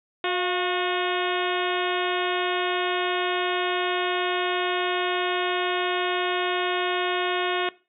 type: harmonic tone with a mistuned harmonic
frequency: 362.9 Hz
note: F#4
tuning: 34 cents flat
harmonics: 1 / 2 / 3 / 4 / 5 / 6 / 7 / 8 / 9 / 10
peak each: -27 / -30 / -32 / -33 / -34 / -35 / -35 / -36 / -37 / -37 dBFS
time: 0.24-7.69 s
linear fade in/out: 2 ms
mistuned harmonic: 2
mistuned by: -50 cents
effects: noise-tail reverb RT60 0.3 s tail -19 dB re dry